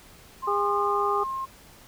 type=tone with pitch glide; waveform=sine; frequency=1055 to 1064.8 Hz; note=C6 to C6; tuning=+14 to +30 cents; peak=-28 dBFS; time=0.42-1.46 s; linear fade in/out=20 ms; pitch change=+16 cents; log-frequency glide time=0.92-1.26 s
type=harmonic tone; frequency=406.3 Hz; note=G#4; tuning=38 cents flat; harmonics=1 / 2 / 3; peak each=-27 / -29 / -26 dBFS; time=0.47-1.24 s; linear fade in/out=10 ms
effects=pink hiss -51 dBFS RMS until 1.87 s